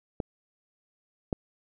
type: clicks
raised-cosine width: 2 ms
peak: -16 / -14 dBFS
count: 2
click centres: 0.202 / 1.328 s
effects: none